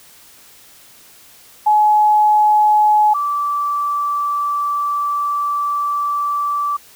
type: tone pair in turn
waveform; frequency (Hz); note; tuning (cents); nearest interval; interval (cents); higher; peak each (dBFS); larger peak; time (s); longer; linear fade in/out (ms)
sine; 847 / 1161.9; G#5 / D6; +34 / -19; perfect fourth; 547; second; -9 / -16; first; 1.66-3.14 / 3.14-6.77; second; 10
effects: white hiss -45 dBFS RMS until 6.95 s